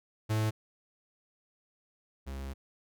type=tone pair in turn; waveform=45% pulse; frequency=108.7 / 67.69 Hz; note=A2 / C#2; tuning=-21 / -41 cents; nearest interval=minor sixth; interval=820 cents; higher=first; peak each=-27 / -37 dBFS; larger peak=first; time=0.29-0.51 / 2.26-2.54 s; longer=second; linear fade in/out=20 ms; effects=none